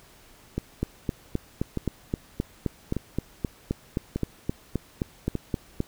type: two click trains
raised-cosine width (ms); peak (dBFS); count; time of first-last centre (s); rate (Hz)
3; -14 / -12; 5 / 20; 0.58-5.353 / 0.83-5.804; 0.838 / 3.82
effects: pink hiss -54 dBFS RMS until 5.87 s